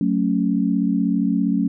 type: chord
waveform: sine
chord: F# minor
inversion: none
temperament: just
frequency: 185 / 222 / 277.5 Hz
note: F#3 / A3 / C#4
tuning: 0 / +16 / +2 cents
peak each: -21 dBFS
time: 0.01-1.68 s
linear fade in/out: 2 ms
effects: none